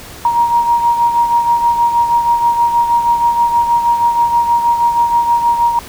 sine beating tone pair, 942 / 948.3 Hz, A#5 / A#5, +18 / +29 cents, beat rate 6.3 Hz, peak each -10 / -18 dBFS, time 0.25-5.79 s, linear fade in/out 2 ms, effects pink hiss -33 dBFS RMS until 5.88 s

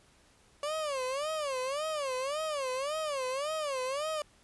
30% pulse tone with vibrato, 567 Hz, C#5, 39 cents sharp, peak -29 dBFS, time 0.63-4.22 s, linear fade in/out 2 ms, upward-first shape sine, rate 1.8 Hz, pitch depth 190 cents each way, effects pink hiss -63 dBFS RMS until 4.43 s + resampled to 24000 Hz

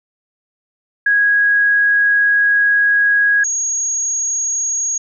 sine tone pair in turn, 1653 / 6612 Hz, G#6 / G#8, -9 / -9 cents, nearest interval 2 octaves, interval 2400 cents, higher second, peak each -10 / -16 dBFS, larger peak first, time 1.06-3.44 / 3.44-4.98 s, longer first, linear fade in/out 5 ms, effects none

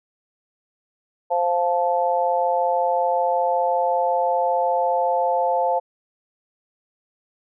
sine chord, F major, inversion second, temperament just, 523.8 / 698.5 / 873.1 Hz, C5 / F5 / A5, +2 / 0 / -14 cents, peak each -22 dBFS, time 1.3-5.8 s, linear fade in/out 20 ms, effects none

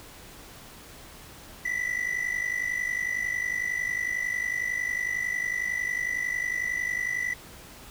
triangle ring-modulated tone, 1975.5 Hz, B6, in tune, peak -22 dBFS, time 1.65-7.34 s, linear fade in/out 2 ms, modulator 25.5 Hz, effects pink hiss -47 dBFS RMS until 7.9 s

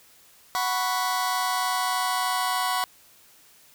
sawtooth chord, F# suspended fourth, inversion none, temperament just, 740 / 986.7 / 1110 Hz, F#5 / B5 / C#6, 0 / -2 / +2 cents, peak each -24 dBFS, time 0.55-2.84 s, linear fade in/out 0 ms, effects white hiss -55 dBFS RMS until 3.74 s

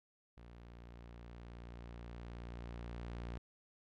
sawtooth tone with level ramp, 58.8 Hz, A#1, 16 cents sharp, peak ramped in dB -50 to -38 dBFS, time 0.37-3.38 s, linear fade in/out 5 ms, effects low-pass 4000 Hz 12 dB/octave

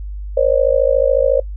sine tone with amplitude modulation, 540 Hz, C#5, 45 cents flat, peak -6 dBFS, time 0.37-1.4 s, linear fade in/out 5 ms, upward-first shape sine, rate 54 Hz, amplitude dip 100%, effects noise-tail reverb RT60 0.1 s tail -22 dB re dry + added 50 Hz sine -24 dBFS peak until 1.56 s

